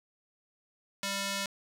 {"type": "tone with band-pass filter", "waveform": "square", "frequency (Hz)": 197.6, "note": "G3", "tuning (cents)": 14, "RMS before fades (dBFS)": -34, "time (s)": [1.03, 1.46], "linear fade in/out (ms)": 2, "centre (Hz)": 5000, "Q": 0.57, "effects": []}